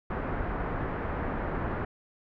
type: low-pass noise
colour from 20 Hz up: pink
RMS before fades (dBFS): -32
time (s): 0.1-1.85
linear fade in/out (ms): 5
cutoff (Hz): 1700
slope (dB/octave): 24
effects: none